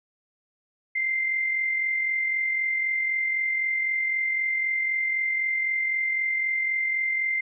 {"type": "tone with amplitude modulation", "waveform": "sine", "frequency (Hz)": 2089, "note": "C7", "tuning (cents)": -3, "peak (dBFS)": -21, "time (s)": [0.95, 7.41], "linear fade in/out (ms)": 10, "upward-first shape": "sine", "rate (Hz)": 43.9, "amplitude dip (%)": 40, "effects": []}